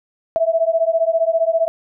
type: beating tone pair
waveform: sine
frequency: 650 / 665 Hz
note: E5 / E5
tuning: -24 / +15 cents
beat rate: 15 Hz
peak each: -17 dBFS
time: 0.36-1.68 s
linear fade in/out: 0 ms
effects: none